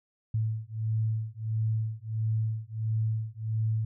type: beating tone pair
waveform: sine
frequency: 109.6 / 111.1 Hz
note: A2 / A2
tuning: -6 / +17 cents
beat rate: 1.5 Hz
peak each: -30 dBFS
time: 0.34-3.85 s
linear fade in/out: 5 ms
effects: none